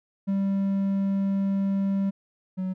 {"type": "tone pair in turn", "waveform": "triangle", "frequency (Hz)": [196, 186.62], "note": ["G3", "F#3"], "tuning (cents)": [0, 15], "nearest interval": "minor second", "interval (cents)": 85, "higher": "first", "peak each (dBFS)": [-20, -24], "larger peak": "first", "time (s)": [[0.27, 2.11], [2.57, 2.74]], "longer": "first", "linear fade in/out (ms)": 20, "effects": []}